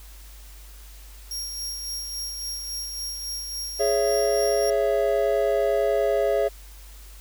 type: tone with tremolo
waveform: sawtooth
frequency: 5590 Hz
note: F8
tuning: 1 cent sharp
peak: -26 dBFS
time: 1.31-4.7 s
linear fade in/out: 2 ms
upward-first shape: sine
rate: 3.6 Hz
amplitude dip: 35%
type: chord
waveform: triangle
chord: C# minor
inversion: second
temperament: just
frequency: 415.8 / 554.4 / 665.2 Hz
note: G#4 / C#5 / E5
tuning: +2 / 0 / +16 cents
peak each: -22 dBFS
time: 3.79-6.49 s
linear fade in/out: 20 ms
effects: added 50 Hz sine -42 dBFS peak until 7.2 s + white hiss -50 dBFS RMS until 7.2 s